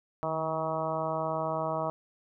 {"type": "harmonic tone with a mistuned harmonic", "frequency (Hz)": 159.7, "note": "D#3", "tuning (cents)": 45, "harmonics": [1, 2, 3, 4, 5, 6, 7, 8], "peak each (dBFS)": [-38, -41, -39, -32, -38, -37, -37, -41], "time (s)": [0.23, 1.9], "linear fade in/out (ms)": 0, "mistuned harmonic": 1, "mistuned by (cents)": -40, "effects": []}